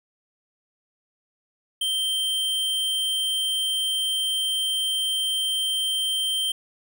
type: tone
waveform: square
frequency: 3136 Hz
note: G7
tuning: in tune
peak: -23 dBFS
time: 1.81-6.52 s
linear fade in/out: 5 ms
effects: none